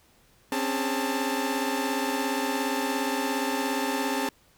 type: tone cluster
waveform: sawtooth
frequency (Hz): 263.6 / 280.8 / 411.5 / 887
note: C4 / C#4 / G#4 / A5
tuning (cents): +13 / +22 / -16 / +14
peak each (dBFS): -26 / -29 / -29 / -27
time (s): 0.52-4.29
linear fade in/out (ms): 2
effects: pink hiss -61 dBFS RMS until 4.57 s